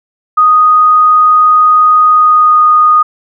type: tone with pitch glide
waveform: sine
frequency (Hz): 1243 to 1233.7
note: D#6 to D#6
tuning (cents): -2 to -15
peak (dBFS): -3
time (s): 0.37-3.03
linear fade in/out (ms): 10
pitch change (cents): -13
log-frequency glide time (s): 2.08-2.65
effects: none